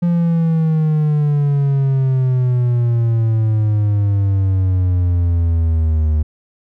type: exponential sweep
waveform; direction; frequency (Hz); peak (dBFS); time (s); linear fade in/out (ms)
triangle; down; 174.1 to 75.8; -10; 0.02-6.23; 10
effects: none